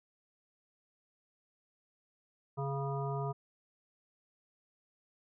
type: harmonic tone with a mistuned harmonic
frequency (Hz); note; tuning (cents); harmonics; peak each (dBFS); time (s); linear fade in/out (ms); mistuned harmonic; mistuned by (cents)
138.59; C#3; 0; 1 / 3 / 5 / 7 / 9; -35 / -40 / -42 / -43 / -45; 2.57-3.33; 20; 9; -29
effects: none